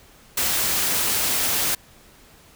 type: noise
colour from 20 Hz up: white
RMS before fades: -22 dBFS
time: 0.37-1.75 s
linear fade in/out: 5 ms
effects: pink hiss -51 dBFS RMS until 2.55 s